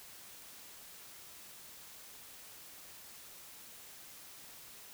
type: silence
effects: white hiss -53 dBFS RMS until 4.93 s